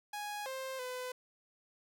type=tone with pitch steps; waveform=sawtooth; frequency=830 / 527 / 504 Hz; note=G#5 / C5 / B4; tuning=-1 / +12 / +35 cents; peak=-35 dBFS; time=0.13-1.12 s; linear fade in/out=5 ms; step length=330 ms; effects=none